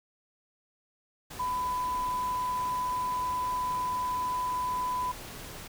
sine tone in noise, 1000 Hz, B5, 21 cents sharp, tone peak -28 dBFS, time 1.39-5.12 s, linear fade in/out 10 ms, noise pink, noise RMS -43 dBFS, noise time 1.3-5.68 s, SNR +12 dB, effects none

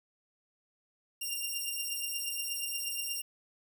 10% pulse beating tone pair, 2785 / 2793.4 Hz, F7 / F7, -5 / 0 cents, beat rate 8.4 Hz, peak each -28 dBFS, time 1.21-3.22 s, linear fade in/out 10 ms, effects none

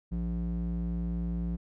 square tone with band-pass filter, 58.1 Hz, A#1, 5 cents flat, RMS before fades -32 dBFS, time 0.11-1.57 s, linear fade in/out 20 ms, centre 130 Hz, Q 7.1, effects none

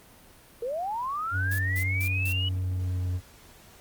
sine linear sweep, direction up, 450.5 to 2960 Hz, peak -28 dBFS, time 0.62-2.49 s, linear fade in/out 5 ms
triangle tone with pitch glide, 94 to 90.43 Hz, F#2 to F#2, +28 to -39 cents, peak -24 dBFS, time 1.31-3.21 s, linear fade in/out 50 ms, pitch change -67 cents, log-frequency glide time 2.17-3.08 s
blue noise bursts, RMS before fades -36 dBFS, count 4, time 1.51-2.328 s, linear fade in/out 5 ms, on 77 ms, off 170 ms
effects pink hiss -53 dBFS RMS until 3.8 s + Opus 32 kbps

